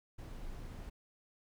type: noise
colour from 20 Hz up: brown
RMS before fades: -45 dBFS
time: 0.18-0.9 s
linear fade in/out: 10 ms
effects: none

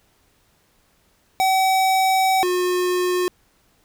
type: tone pair in turn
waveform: square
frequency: 761 / 360.8 Hz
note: F#5 / F#4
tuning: +48 / -44 cents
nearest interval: octave + minor second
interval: 1292 cents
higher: first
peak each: -16 / -19 dBFS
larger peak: first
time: 1.4-2.43 / 2.43-3.28 s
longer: first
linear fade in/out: 0 ms
effects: pink hiss -61 dBFS RMS until 3.84 s

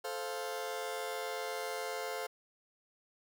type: chord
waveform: sawtooth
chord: F major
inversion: first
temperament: just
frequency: 436.5 / 523.8 / 698.5 Hz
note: A4 / C5 / F5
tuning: -14 / +2 / 0 cents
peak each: -37 / -37 / -38 dBFS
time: 0.04-2.27 s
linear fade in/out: 10 ms
effects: none

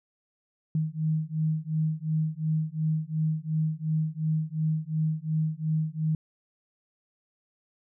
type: beating tone pair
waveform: sine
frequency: 155.56 / 158.36 Hz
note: D#3 / D#3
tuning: 0 / +31 cents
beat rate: 2.8 Hz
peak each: -28 dBFS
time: 0.75-6.15 s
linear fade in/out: 2 ms
effects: none

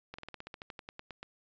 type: slowing click train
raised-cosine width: 0.3 ms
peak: -27 dBFS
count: 15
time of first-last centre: 0.14-1.23 s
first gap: 45 ms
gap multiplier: 1.08
effects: resampled to 16000 Hz

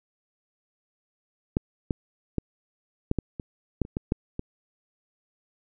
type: clicks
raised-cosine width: 3 ms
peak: -9 / -12 / -12 / -10 / -12 / -20 / -10 / -27 / -15 / -10 / -17 dBFS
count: 11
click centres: 1.569 / 1.908 / 2.383 / 3.114 / 3.187 / 3.398 / 3.817 / 3.851 / 3.969 / 4.121 / 4.394 s
effects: none

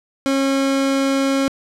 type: tone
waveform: 30% pulse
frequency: 272.1 Hz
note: C#4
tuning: 32 cents flat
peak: -13 dBFS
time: 0.26-1.48 s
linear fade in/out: 0 ms
effects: low-pass 9000 Hz 12 dB/octave + 8-bit

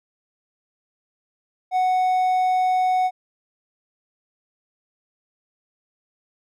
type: tone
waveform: triangle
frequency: 740 Hz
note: F#5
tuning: in tune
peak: -15 dBFS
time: 1.71-3.11 s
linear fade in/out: 50 ms
effects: none

